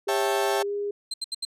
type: tone with pitch glide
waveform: sine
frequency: 400 to 407.9 Hz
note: G4 to G#4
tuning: +35 to -31 cents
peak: -26 dBFS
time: 0.07-0.91 s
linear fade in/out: 5 ms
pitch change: +34 cents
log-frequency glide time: 0.61-0.73 s
type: chord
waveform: 35% pulse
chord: A dominant seventh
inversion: first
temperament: equal with one note detuned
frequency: 548.6 / 659.3 / 784 / 880 Hz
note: C#5 / E5 / G5 / A5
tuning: -18 / 0 / 0 / 0 cents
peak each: -28 dBFS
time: 0.08-0.63 s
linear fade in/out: 10 ms
type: tone bursts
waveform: 35% pulse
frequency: 4121 Hz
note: C8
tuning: 27 cents flat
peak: -26 dBFS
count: 4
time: 1.11-1.451 s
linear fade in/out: 5 ms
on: 29 ms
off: 75 ms
effects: resampled to 32000 Hz